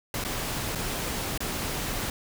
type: noise with dropouts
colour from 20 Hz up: pink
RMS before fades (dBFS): -31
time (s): 0.14-2.1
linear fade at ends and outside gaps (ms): 2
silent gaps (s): 0.24-0.248 / 0.751-0.755 / 1.377-1.404
effects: none